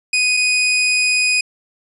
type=tone pair in turn; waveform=sawtooth; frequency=2489 / 2489 Hz; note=D#7 / D#7; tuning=0 / 0 cents; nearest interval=unison; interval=0 cents; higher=neither; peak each=-10 dBFS; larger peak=neither; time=0.13-0.37 / 0.37-1.41 s; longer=second; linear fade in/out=5 ms; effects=resampled to 24000 Hz